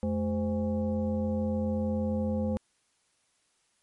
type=tone with frequency modulation; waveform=sine; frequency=214.8 Hz; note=A3; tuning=41 cents flat; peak=-26 dBFS; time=0.03-2.57 s; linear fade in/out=0 ms; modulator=302 Hz; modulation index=1; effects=white hiss -71 dBFS RMS until 3.82 s + MP3 48 kbps